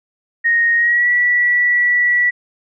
sine tone with pitch glide, 1864.7 to 1949.5 Hz, A#6 to B6, 0 to -23 cents, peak -11 dBFS, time 0.44-2.31 s, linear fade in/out 20 ms, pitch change +77 cents, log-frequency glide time 0.76-1.09 s, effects none

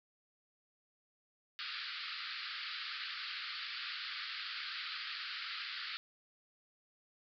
white band-pass noise, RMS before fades -43 dBFS, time 1.59-5.97 s, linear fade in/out 0 ms, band 1200 to 4800 Hz, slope 96 dB/octave, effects none

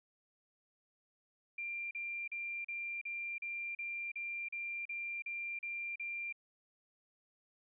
sine tone bursts, 2379 Hz, D7, 22 cents sharp, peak -38 dBFS, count 13, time 1.58-6.326 s, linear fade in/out 5 ms, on 330 ms, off 38 ms, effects none

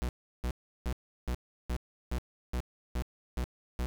45% pulse tone bursts, 61.7 Hz, B1, 1 cent flat, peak -30 dBFS, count 10, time 0.02-3.86 s, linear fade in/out 0 ms, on 69 ms, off 350 ms, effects none

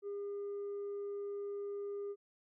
sine tone with tanh clipping, 404.5 Hz, G#4, 46 cents flat, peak -39 dBFS, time 0.02-2.16 s, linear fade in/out 50 ms, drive 1 dB, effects none

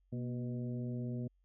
harmonic tone with a mistuned harmonic, 124 Hz, B2, 7 cents sharp, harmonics 1 / 2 / 3 / 4 / 5, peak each -38 / -40 / -49 / -52 / -54 dBFS, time 0.12-1.28 s, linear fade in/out 10 ms, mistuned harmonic 2, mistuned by -59 cents, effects added 46 Hz sine -69 dBFS peak until 1.44 s

